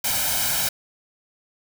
white noise with comb filter, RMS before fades -23 dBFS, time 0.04-0.69 s, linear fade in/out 5 ms, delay 1.3 ms, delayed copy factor +0.75, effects none

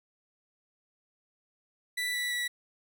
30% pulse tone with pitch steps, 1975.5 / 1961.9 / 1948.3 Hz, B6 / B6 / B6, 0 / -12 / -24 cents, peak -27 dBFS, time 1.97-2.48 s, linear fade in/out 10 ms, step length 170 ms, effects none

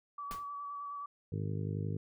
sine tone with vibrato, 1146 Hz, D6, 43 cents flat, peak -39 dBFS, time 0.18-1.06 s, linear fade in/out 5 ms, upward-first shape square, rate 9.6 Hz, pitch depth 16 cents each way
pink noise with exponential decay, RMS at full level -41 dBFS, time 0.31-0.49 s, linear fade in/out 0 ms, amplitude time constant 37 ms
harmonic tone, 51.2 Hz, G#1, 24 cents flat, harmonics 2 / 3 / 4 / 5 / 6 / 7 / 8 / 9, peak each -36 / -38 / -46 / -47 / -49 / -51 / -48 / -49 dBFS, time 1.32-1.97 s, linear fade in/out 5 ms
effects none

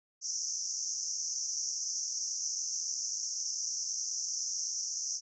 pink band-pass noise, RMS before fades -36 dBFS, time 0.21-5.21 s, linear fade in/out 50 ms, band 5500 to 6400 Hz, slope 96 dB/octave, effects none

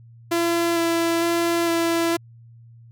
sawtooth tone with vibrato, 336.9 Hz, E4, 38 cents sharp, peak -15 dBFS, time 0.31-2.17 s, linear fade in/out 10 ms, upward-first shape square, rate 1.1 Hz, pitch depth 11 cents each way, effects added 116 Hz sine -44 dBFS peak until 2.91 s

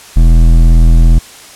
triangle tone with hard clipping, 41.2 Hz, E1, in tune, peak -4 dBFS, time 0.16-1.19 s, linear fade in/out 10 ms, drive 15 dB, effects white hiss -34 dBFS RMS until 1.55 s + low-pass 10000 Hz 12 dB/octave

